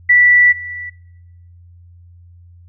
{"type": "tone with level steps", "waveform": "sine", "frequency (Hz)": 1962, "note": "B6", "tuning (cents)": -12, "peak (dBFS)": [-6, -25], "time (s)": [0.09, 0.9], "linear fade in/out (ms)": 10, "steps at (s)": 0.51, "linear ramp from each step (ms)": 20, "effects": ["noise-tail reverb RT60 1.0 s tail -21 dB re dry", "added 87 Hz sine -40 dBFS peak until 2.68 s"]}